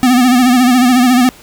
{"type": "tone with vibrato", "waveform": "square", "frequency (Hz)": 250, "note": "B3", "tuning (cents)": 21, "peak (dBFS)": -7, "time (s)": [0.03, 1.29], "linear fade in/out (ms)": 0, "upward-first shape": "sine", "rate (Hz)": 14, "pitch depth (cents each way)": 69, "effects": ["pink hiss -39 dBFS RMS until 1.42 s"]}